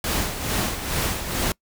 pink noise with tremolo, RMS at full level -23 dBFS, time 0.04-1.52 s, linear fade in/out 2 ms, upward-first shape sine, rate 2.3 Hz, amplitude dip 60%, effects noise-tail reverb RT60 0.1 s tail -25 dB re dry

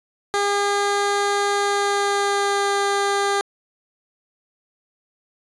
15% pulse tone with pitch glide, 404.7 to 400.7 Hz, G#4 to G4, -45 to +38 cents, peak -12 dBFS, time 0.34-3.41 s, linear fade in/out 0 ms, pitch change -17 cents, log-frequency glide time 1.57-2.79 s, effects resampled to 22050 Hz

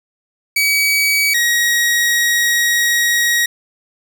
sawtooth tone pair in turn, 2276 / 1894.6 Hz, C#7 / A#6, +45 / +28 cents, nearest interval minor third, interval 317 cents, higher first, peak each -9 dBFS, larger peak neither, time 0.56-1.34 / 1.34-3.46 s, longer second, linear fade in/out 5 ms, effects none

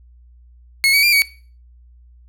30% pulse tone with pitch steps, 2181 / 2264 / 2383 / 2255 Hz, C#7 / C#7 / D7 / C#7, -29 / +36 / +25 / +29 cents, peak -9 dBFS, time 0.84-1.22 s, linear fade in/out 0 ms, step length 95 ms, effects noise-tail reverb RT60 0.4 s tail -19 dB re dry + added 60 Hz sine -44 dBFS peak until 2.28 s

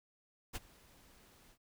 pink noise with ADSR envelope, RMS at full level -40 dBFS, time 0.53-1.58 s, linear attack 27 ms, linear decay 29 ms, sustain -23 dB, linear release 69 ms, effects none

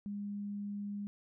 sine tone, 203.6 Hz, G#3, 34 cents flat, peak -37 dBFS, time 0.06-1.07 s, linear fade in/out 0 ms, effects none

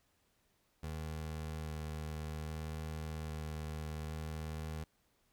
25% pulse tone with vibrato, 77.78 Hz, D#2, in tune, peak -36 dBFS, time 0.83-4.84 s, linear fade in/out 5 ms, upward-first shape square, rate 0.61 Hz, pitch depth 11 cents each way, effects pink hiss -75 dBFS RMS until 5.32 s

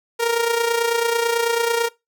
sawtooth tone with amplitude modulation, 466.2 Hz, A#4, in tune, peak -11 dBFS, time 0.19-1.89 s, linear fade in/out 20 ms, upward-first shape sine, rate 29.1 Hz, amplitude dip 60%, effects noise-tail reverb RT60 0.2 s tail -21 dB re dry

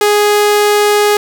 sawtooth tone, 415.3 Hz, G#4, in tune, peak -4 dBFS, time 0.01-1.17 s, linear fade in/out 2 ms, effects none

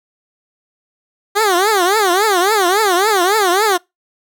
15% pulse tone with vibrato, 392.3 Hz, G4, 1 cent sharp, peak -5 dBFS, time 1.35-3.78 s, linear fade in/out 20 ms, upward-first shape triangle, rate 3.6 Hz, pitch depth 250 cents each way, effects noise-tail reverb RT60 0.2 s tail -26 dB re dry

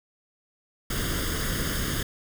pink noise with comb filter, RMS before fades -28 dBFS, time 0.9-2.03 s, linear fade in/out 5 ms, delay 0.6 ms, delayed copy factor +0.75, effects none

